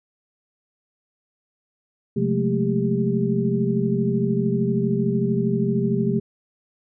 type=tone cluster; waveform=sine; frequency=132 / 178.5 / 210.2 / 223.2 / 397.6 Hz; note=C3 / F3 / G#3 / A3 / G4; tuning=+16 / +38 / +21 / +25 / +25 cents; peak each=-25 dBFS; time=2.16-6.2 s; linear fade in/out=10 ms; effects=none